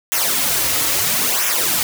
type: noise with flanger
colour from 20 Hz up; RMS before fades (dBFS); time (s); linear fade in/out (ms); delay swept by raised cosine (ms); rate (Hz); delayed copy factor
white; -18; 0.12-1.83; 0; 0.22 to 5.12; 0.75; -0.75
effects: none